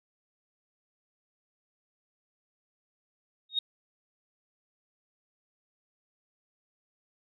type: tone with exponential growth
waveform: sine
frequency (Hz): 3729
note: A#7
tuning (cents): 0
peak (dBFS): -21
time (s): 3.49-3.59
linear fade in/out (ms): 5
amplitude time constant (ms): 20
effects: tanh soft clip ceiling -17 dBFS